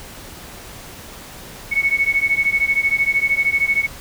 sine beating tone pair, 2206 / 2219 Hz, C#7 / C#7, -9 / +1 cents, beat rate 13 Hz, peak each -18 dBFS, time 1.71-3.87 s, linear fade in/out 20 ms, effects pink hiss -37 dBFS RMS until 4 s

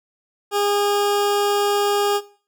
20% pulse tone, 408.1 Hz, G#4, 30 cents flat, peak -13 dBFS, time 0.51-2.21 s, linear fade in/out 50 ms, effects noise-tail reverb RT60 0.4 s tail -17 dB re dry

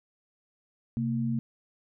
sine tone pair together, 130.1 / 228.9 Hz, C3 / A#3, -9 / -31 cents, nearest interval minor seventh, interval 978 cents, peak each -30 / -28 dBFS, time 0.97-1.39 s, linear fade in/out 0 ms, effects none

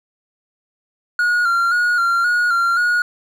triangle tone with vibrato, 1413 Hz, F6, 20 cents sharp, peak -12 dBFS, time 1.19-3.02 s, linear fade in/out 2 ms, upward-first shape square, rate 1.9 Hz, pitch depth 40 cents each way, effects none

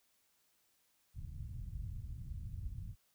white low-pass noise, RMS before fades -44 dBFS, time 1.14-2.96 s, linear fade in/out 50 ms, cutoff 110 Hz, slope 24 dB/octave, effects white hiss -75 dBFS RMS until 3.14 s

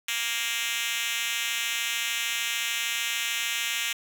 5% pulse tone with high-pass filter, 233.4 Hz, A#3, 2 cents sharp, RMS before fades -29 dBFS, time 0.08-3.93 s, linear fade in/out 5 ms, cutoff 2800 Hz, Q 1.3, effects none

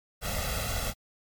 pink noise with comb filter, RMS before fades -31 dBFS, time 0.21-0.94 s, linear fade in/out 50 ms, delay 1.5 ms, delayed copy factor +0.95, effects MP3 96 kbps

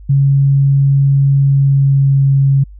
sine tone with pitch glide, 138.59 to 137.39 Hz, C#3 to C#3, 0 to -15 cents, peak -7 dBFS, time 0.09-2.64 s, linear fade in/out 10 ms, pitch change -15 cents, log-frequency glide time 1.45-2.23 s, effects added 50 Hz sine -32 dBFS peak until 2.79 s

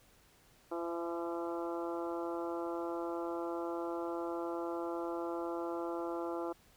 harmonic tone with a mistuned harmonic, 170 Hz, F3, 46 cents flat, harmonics 2 / 3 / 4 / 5 / 6 / 7 / 8, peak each -38 / -42 / -44 / -46 / -48 / -49 / -50 dBFS, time 0.71-6.53 s, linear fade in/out 10 ms, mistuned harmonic 4, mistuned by -20 cents, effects pink hiss -65 dBFS RMS until 6.76 s

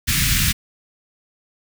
pink band-stop noise, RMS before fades -18 dBFS, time 0.07-0.53 s, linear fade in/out 20 ms, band 200 to 1700 Hz, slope 24 dB/octave, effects none

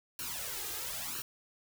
white noise with flanger, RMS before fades -39 dBFS, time 0.19-1.22 s, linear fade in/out 2 ms, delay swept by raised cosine 0.71 to 2.51 ms, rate 1 Hz, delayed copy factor +0.8, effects none

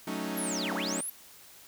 sawtooth chord, D# half-diminished seventh, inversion first, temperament equal, 185 / 220 / 277.2 / 311.1 Hz, F#3 / A3 / C#4 / D#4, 0 / 0 / 0 / 0 cents, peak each -34 dBFS, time 0.07-1.01 s, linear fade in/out 5 ms
sine linear two-way sweep, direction down then up, 11740 to 350.7 to 11740 Hz, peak -33 dBFS, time 0.37-1.1 s, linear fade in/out 5 ms, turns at 0.74 s
effects white hiss -53 dBFS RMS until 1.67 s

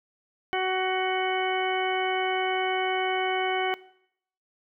harmonic tone with a mistuned harmonic, 374.2 Hz, F#4, 20 cents sharp, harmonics 1 / 2 / 3 / 4 / 5 / 6 / 8, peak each -29 / -28 / -36 / -34 / -38 / -33 / -35 dBFS, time 0.53-3.74 s, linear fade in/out 0 ms, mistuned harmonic 6, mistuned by -20 cents, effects noise-tail reverb RT60 0.7 s tail -20 dB re dry

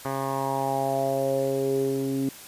10% pulse tone with low-pass filter sweep, 135.6 Hz, C#3, 38 cents flat, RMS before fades -26 dBFS, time 0.05-2.29 s, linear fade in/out 2 ms, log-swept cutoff 1300 to 290 Hz, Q 4.7, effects white hiss -44 dBFS RMS until 2.47 s + resampled to 32000 Hz

